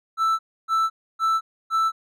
triangle tone bursts, 1323 Hz, E6, 6 cents sharp, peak -16 dBFS, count 4, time 0.17-1.92 s, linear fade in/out 50 ms, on 220 ms, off 290 ms, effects none

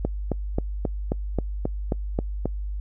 click train, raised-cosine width 2 ms, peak -10 dBFS, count 10, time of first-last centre 0.05-2.456 s, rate 3.74 Hz, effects noise-tail reverb RT60 0.1 s tail -26 dB re dry + added 50 Hz sine -27 dBFS peak until 2.8 s

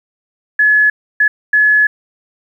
sine tone bursts at uneven times, 1704 Hz, G#6, 44 cents sharp, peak -7 dBFS, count 3, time 0.59-0.9 / 1.2-1.28 / 1.53-1.87 s, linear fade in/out 5 ms, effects 8-bit

